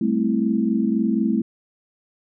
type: chord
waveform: sine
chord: A minor seventh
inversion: third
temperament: equal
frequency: 196 / 220 / 261.6 / 329.6 Hz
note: G3 / A3 / C4 / E4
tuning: 0 / 0 / 0 / 0 cents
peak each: -25 / -20 / -25 / -25 dBFS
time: 0.01-1.42 s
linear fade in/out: 5 ms
effects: none